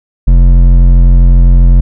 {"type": "tone with hard clipping", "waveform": "sine", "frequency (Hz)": 43.82, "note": "F1", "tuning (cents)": 7, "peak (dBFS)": -3, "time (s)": [0.27, 1.81], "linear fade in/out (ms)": 10, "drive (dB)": 9, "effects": []}